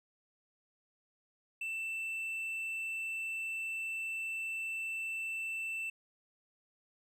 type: tone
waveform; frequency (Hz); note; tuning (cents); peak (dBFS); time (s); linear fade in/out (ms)
triangle; 2665; E7; +18; -34; 1.61-5.9; 5
effects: none